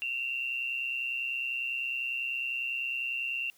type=tone pair together; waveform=sine; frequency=2626 / 2756 Hz; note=E7 / F7; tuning=-7 / -24 cents; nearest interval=minor second; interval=83 cents; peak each=-39 / -31 dBFS; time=0.02-3.5 s; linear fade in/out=0 ms; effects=white hiss -63 dBFS RMS until 3.57 s